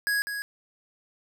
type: tone with echo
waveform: square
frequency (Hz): 1661.2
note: G#6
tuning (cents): 0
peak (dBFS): -24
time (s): 0.07-0.22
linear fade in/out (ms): 0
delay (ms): 200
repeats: 1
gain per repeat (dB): -7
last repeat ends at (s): 0.42
effects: none